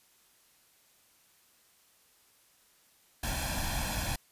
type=noise with comb filter; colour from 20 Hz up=pink; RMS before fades=-33 dBFS; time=3.23-4.16 s; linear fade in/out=5 ms; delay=1.2 ms; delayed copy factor=+0.8; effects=white hiss -65 dBFS RMS until 4.31 s + resampled to 32000 Hz